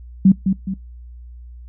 sine tone with echo, 190.9 Hz, G3, 46 cents flat, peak -6 dBFS, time 0.25-0.32 s, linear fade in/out 5 ms, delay 210 ms, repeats 2, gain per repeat -7 dB, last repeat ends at 0.74 s, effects noise-tail reverb RT60 0.2 s tail -24 dB re dry + added 60 Hz sine -35 dBFS peak until 1.68 s

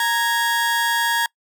30% pulse tone pair together, 930.8 / 1661.2 Hz, A#5 / G#6, -3 / 0 cents, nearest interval minor seventh, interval 1003 cents, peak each -18 / -18 dBFS, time 0-1.26 s, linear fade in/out 2 ms, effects noise-tail reverb RT60 0.1 s tail -25 dB re dry

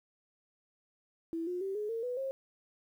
sine tone with pitch steps, 330 / 357.8 / 387.9 / 420.6 / 456 / 494.4 / 536.1 Hz, E4 / F4 / G4 / G#4 / A#4 / B4 / C5, +2 / +42 / -18 / +22 / -38 / +2 / +42 cents, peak -33 dBFS, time 1.33-2.31 s, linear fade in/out 0 ms, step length 140 ms, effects 11-bit

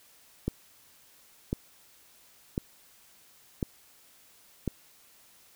click train, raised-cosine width 3 ms, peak -15 dBFS, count 5, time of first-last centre 0.48-4.677 s, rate 0.953 Hz, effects white hiss -59 dBFS RMS until 5.55 s

